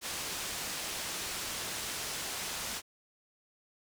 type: low-pass noise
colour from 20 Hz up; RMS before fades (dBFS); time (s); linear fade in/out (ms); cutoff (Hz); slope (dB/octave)
white; -38; 0.01-2.82; 50; 8300; 12
effects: none